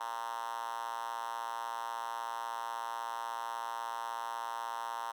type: tone with high-pass filter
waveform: 5% pulse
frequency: 116.3 Hz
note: A#2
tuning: 4 cents flat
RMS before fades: -39 dBFS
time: 0-5.12 s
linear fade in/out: 10 ms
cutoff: 920 Hz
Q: 4.7
effects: none